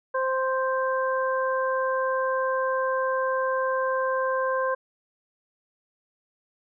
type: harmonic tone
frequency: 523.3 Hz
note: C5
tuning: in tune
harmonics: 1 / 2 / 3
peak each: -25 / -27 / -31 dBFS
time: 0.14-4.75 s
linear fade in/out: 10 ms
effects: none